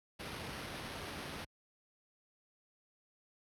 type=noise with sample-and-hold; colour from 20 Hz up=pink; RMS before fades=-44 dBFS; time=0.19-1.45 s; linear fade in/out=10 ms; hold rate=7350 Hz; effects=high-pass 60 Hz 12 dB/octave + low-pass 12000 Hz 12 dB/octave